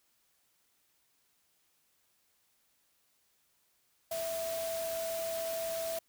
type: tone in noise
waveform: sine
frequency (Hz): 659.3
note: E5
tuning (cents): 0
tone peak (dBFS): -34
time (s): 4.11-5.99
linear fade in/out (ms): 5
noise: white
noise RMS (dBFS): -42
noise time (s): 4.11-5.99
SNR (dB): +5
effects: white hiss -73 dBFS RMS until 6.08 s